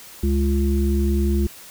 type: harmonic tone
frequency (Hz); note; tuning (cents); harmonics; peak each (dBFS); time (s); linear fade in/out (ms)
69.4; C#2; +3; 1 / 3 / 5; -18 / -23 / -25; 0.23-1.47; 5
effects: white hiss -42 dBFS RMS until 1.7 s